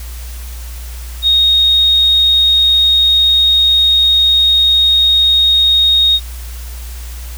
sine tone, 3729 Hz, A#7, in tune, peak -7 dBFS, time 1.22-6.2 s, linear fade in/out 50 ms, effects added 60 Hz sine -24 dBFS peak until 7.37 s + white hiss -35 dBFS RMS until 7.37 s

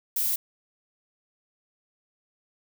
violet noise, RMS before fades -26 dBFS, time 0.16-0.36 s, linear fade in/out 5 ms, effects none

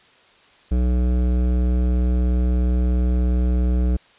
sine tone with hard clipping, 61.5 Hz, B1, 7 cents flat, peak -18 dBFS, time 0.71-3.97 s, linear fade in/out 10 ms, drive 14 dB, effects white hiss -53 dBFS RMS until 4.18 s + resampled to 8000 Hz

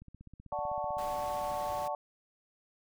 click train, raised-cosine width 5 ms, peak -38 dBFS, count 16, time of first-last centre 0.02-0.969 s, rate 15.8 Hz
sine chord, D major seventh, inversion none, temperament equal, 587.3 / 740 / 880 / 1108.7 Hz, D5 / F#5 / A5 / C#6, 0 / 0 / 0 / 0 cents, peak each -37 / -37 / -37 / -41 dBFS, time 0.52-1.95 s, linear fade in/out 2 ms
pink noise, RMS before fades -47 dBFS, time 0.98-1.88 s, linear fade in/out 5 ms
effects none

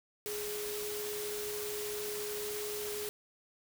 sine tone in noise, 417.8 Hz, G#4, 10 cents sharp, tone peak -38 dBFS, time 0.26-3.09 s, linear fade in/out 0 ms, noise white, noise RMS -41 dBFS, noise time 0.26-3.09 s, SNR 0 dB, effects none

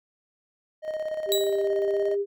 triangle tone with tremolo, 622.3 Hz, D#5, in tune, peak -24 dBFS, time 0.82-2.17 s, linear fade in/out 50 ms, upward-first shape square, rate 17 Hz, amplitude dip 50%
sine tone with pitch glide, 396.5 to 401.6 Hz, G4 to G4, +20 to +42 cents, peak -23 dBFS, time 1.26-2.26 s, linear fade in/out 50 ms, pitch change +22 cents, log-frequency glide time 1.82-2.14 s
sawtooth tone with exponential decay, 3899 Hz, B7, 23 cents flat, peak -18 dBFS, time 1.32-1.67 s, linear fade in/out 0 ms, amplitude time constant 76 ms
effects none

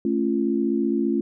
sine chord, A augmented, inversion none, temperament just, 220 / 275 / 343.8 Hz, A3 / C#4 / E#4, 0 / -14 / -27 cents, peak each -24 dBFS, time 0.05-1.21 s, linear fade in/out 2 ms, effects none

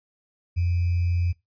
sine tone with sample-and-hold, 87.31 Hz, F2, in tune, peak -20 dBFS, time 0.56-1.33 s, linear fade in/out 20 ms, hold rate 2450 Hz, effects noise-tail reverb RT60 0.2 s tail -22 dB re dry + resampled to 11025 Hz

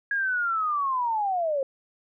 sine linear sweep, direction down, 1655 to 525 Hz, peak -23 dBFS, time 0.11-1.63 s, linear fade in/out 2 ms, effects none

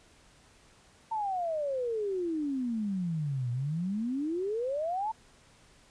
sine exponential two-way sweep, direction down then up, 910 to 118.5 to 910 Hz, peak -29 dBFS, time 1.11-5.12 s, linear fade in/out 10 ms, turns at 3.51 s, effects pink hiss -60 dBFS RMS until 5.9 s + resampled to 22050 Hz

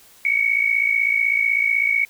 sine tone pair together, 2209 / 2265 Hz, C#7 / C#7, -7 / +37 cents, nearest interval unison, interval 44 cents, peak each -19 dBFS, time 0.25-2.05 s, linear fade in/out 2 ms, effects white hiss -50 dBFS RMS until 2.09 s

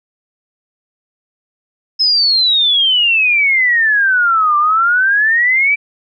sine exponential two-way sweep, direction down then up, 5200 to 1174.7 to 2340 Hz, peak -9 dBFS, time 1.99-5.76 s, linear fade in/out 20 ms, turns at 4.57 s, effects none

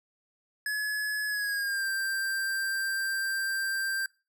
square tone with pitch glide, 1700 to 1577 Hz, G#6 to G6, +40 to +10 cents, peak -29 dBFS, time 0.66-4.06 s, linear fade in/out 2 ms, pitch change -130 cents, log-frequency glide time 1.27-1.86 s, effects noise-tail reverb RT60 0.3 s tail -23 dB re dry

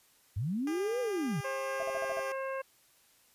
sine linear two-way sweep, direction up then down, 85.1 to 510 to 121.4 Hz, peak -30 dBFS, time 0.36-1.41 s, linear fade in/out 10 ms, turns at 1 s
10% pulse tone with pitch glide, 402.2 to 398.5 Hz, G4 to G4, +44 to +28 cents, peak -32 dBFS, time 0.67-2.32 s, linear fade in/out 2 ms, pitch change -16 cents, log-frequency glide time 1.99-2.17 s
harmonic tone, 535 Hz, C5, 38 cents sharp, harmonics 1 / 2 / 3 / 4 / 5, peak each -35 / -40 / -43 / -50 / -49 dBFS, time 1.44-2.62 s, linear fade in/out 10 ms
sine tone bursts, 660 Hz, E5, 2 cents sharp, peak -33 dBFS, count 6, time 1.8-2.195 s, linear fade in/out 0 ms, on 25 ms, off 49 ms
effects white hiss -65 dBFS RMS until 3.34 s + resampled to 32000 Hz

